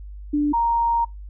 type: tone pair in turn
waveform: sine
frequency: 293.8 / 932.8 Hz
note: D4 / A#5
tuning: +1 / +1 cents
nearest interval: octave + minor sixth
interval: 2000 cents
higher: second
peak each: -17 dBFS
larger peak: neither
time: 0.33-0.53 / 0.53-1.05 s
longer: second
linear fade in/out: 10 ms
effects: noise-tail reverb RT60 0.2 s tail -26 dB re dry + added 50 Hz sine -34 dBFS peak until 1.29 s